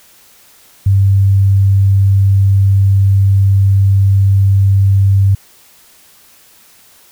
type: tone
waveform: sine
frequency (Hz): 98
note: G2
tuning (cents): 0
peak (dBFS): -6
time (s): 0.86-5.35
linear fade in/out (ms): 5
effects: white hiss -45 dBFS RMS until 7.11 s